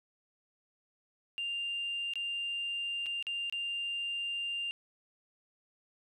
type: tone with dropouts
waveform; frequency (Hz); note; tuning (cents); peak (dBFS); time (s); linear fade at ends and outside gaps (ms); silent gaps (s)
sine; 2794; F7; 0; -32; 1.38-4.71; 0; 2.136-2.156 / 3.06-3.065 / 3.226-3.268 / 3.498-3.525
effects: tanh soft clip ceiling -29 dBFS + 12-bit